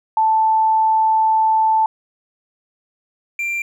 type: tone pair in turn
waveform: sine / triangle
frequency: 880 / 2369 Hz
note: A5 / D7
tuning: 0 / +14 cents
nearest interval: octave + perfect fourth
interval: 1714 cents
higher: second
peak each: -12 / -18 dBFS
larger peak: first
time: 0.17-1.86 / 3.39-3.62 s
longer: first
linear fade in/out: 2 ms
effects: none